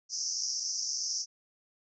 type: band-pass noise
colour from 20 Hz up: white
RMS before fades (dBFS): -34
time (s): 0.09-1.26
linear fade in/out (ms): 50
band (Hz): 5100 to 6200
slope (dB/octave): 96
effects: none